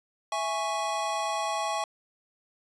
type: chord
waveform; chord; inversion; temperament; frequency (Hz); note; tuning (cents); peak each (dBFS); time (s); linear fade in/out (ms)
square; C# minor; first; equal; 659.3 / 830.6 / 1108.7; E5 / G#5 / C#6; 0 / 0 / 0; -34 / -32 / -33; 0.32-1.84; 2
effects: resampled to 22050 Hz